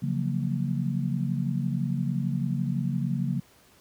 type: chord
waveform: sine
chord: Gb major seventh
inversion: second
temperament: just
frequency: 138.75 / 173.43 / 185 / 231.2 Hz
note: Db3 / F3 / Gb3 / Bb3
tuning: +2 / -12 / 0 / -14 cents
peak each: -28 / -31 / -32 / -32 dBFS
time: 0.02-3.4 s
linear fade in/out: 10 ms
effects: pink hiss -58 dBFS RMS until 3.8 s + high-pass 60 Hz 12 dB/octave